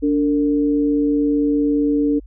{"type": "tone pair together", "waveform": "sine", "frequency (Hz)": [289.7, 454.4], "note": ["D4", "A#4"], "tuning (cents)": [-24, -44], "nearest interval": "minor sixth", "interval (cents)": 780, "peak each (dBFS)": [-15, -22], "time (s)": [0.02, 2.2], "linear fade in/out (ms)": 20, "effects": ["added 50 Hz sine -37 dBFS peak until 2.26 s"]}